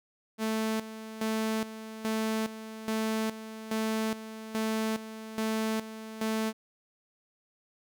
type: tone with tremolo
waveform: sawtooth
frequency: 220 Hz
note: A3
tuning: in tune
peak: -24 dBFS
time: 0.38-6.53 s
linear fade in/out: 50 ms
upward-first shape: square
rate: 1.2 Hz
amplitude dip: 75%
effects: none